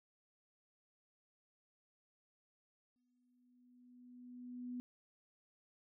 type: tone with exponential growth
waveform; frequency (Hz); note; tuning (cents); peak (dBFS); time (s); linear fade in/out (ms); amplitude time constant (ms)
sine; 247.1; B3; +1; -40; 2.96-4.8; 0; 400
effects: none

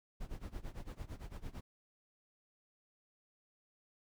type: noise with tremolo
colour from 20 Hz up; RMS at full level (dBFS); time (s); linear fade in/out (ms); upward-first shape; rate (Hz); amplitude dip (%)
brown; -42; 0.2-1.61; 10; sine; 8.9; 90
effects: none

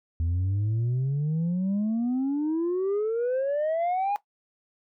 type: exponential sweep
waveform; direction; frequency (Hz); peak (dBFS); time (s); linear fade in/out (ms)
sine; up; 81 to 830.6; -21; 0.2-4.16; 0
effects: noise-tail reverb RT60 0.1 s tail -17 dB re dry + tanh soft clip ceiling -22 dBFS

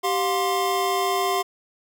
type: tone cluster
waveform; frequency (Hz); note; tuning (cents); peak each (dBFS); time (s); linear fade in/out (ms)
square; 389 / 711 / 1049; G4 / F5 / C6; -13 / +31 / +4; -26; 0.03-1.43; 20
effects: none

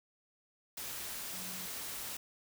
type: tone in noise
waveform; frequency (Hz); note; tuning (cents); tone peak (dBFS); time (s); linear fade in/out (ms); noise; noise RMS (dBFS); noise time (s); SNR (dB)
sine; 185; F#3; 0; -51; 1.33-1.66; 5; white; -42; 0.77-2.17; -12
effects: none

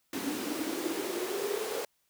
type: noise with high-pass filter sweep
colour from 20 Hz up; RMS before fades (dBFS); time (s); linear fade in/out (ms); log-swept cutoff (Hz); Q
pink; -34; 0.13-1.85; 2; 260 to 460; 7.3
effects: white hiss -74 dBFS RMS until 2.09 s

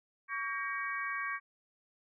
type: harmonic tone with a mistuned harmonic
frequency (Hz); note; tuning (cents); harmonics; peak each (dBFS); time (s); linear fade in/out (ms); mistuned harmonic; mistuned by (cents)
376.6; F#4; +31; 3 / 4 / 5 / 6; -38 / -39 / -40 / -41; 0.28-1.4; 50; 4; +110
effects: none

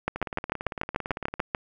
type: two click trains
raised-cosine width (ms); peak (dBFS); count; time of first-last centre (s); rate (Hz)
0.5; -10 / -17; 11 / 23; 0.08-1.548 / 0.16-1.396; 6.81 / 17.8
effects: none

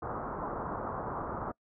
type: low-pass noise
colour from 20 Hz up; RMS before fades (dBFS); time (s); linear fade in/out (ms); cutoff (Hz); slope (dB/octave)
white; -37; 0.02-1.52; 10; 1300; 48
effects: noise-tail reverb RT60 0.1 s tail -24 dB re dry

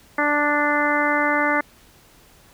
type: harmonic tone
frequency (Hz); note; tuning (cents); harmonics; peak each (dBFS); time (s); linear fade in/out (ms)
293.7; D4; 0; 1 / 2 / 3 / 4 / 5 / 6 / 7; -25 / -25 / -25 / -25 / -25 / -25 / -25; 0.18-1.61; 5
effects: pink hiss -52 dBFS RMS until 2.53 s

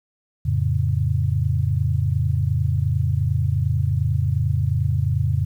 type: chord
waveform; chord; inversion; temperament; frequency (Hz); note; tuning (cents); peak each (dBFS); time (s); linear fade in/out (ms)
sine; F augmented; none; equal; 87.31 / 110 / 138.59; F2 / A2 / C#3; 0 / 0 / 0; -22; 0.45-5.45; 10
effects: 9-bit

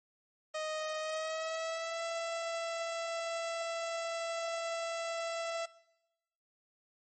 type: tone with pitch glide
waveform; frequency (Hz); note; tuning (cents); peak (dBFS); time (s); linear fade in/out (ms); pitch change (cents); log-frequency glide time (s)
sawtooth; 622.3 to 667; D#5 to E5; 0 to +20; -31; 0.54-5.66; 10; +120; 0.98-2.02
effects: noise-tail reverb RT60 1.0 s tail -20 dB re dry + MP3 32 kbps

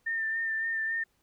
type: tone with vibrato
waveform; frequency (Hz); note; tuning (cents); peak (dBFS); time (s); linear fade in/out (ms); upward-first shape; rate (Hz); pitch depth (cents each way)
sine; 1800; A6; +39; -28; 0.06-1.04; 10; sine; 3.6; 25
effects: pink hiss -72 dBFS RMS until 1.22 s

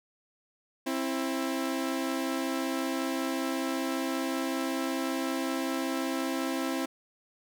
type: tone pair together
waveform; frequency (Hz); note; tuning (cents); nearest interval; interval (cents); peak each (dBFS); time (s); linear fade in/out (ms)
sawtooth; 265.6 / 330.9; C4 / E4; +26 / +7; major third; 381; -27 / -29; 0.86-6.86; 10
effects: none

